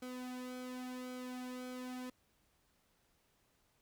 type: tone with flanger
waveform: sawtooth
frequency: 252.1 Hz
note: B3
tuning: 36 cents sharp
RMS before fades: -45 dBFS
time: 0.02-2.1 s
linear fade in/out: 5 ms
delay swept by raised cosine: 1.1 to 2.9 ms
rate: 0.91 Hz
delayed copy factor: -0.7
effects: pink hiss -75 dBFS RMS until 3.81 s